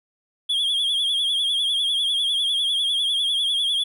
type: tone with vibrato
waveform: triangle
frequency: 3322 Hz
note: G#7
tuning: in tune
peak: -18 dBFS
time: 0.49-3.84 s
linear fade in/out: 10 ms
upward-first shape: triangle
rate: 10 Hz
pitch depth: 92 cents each way
effects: none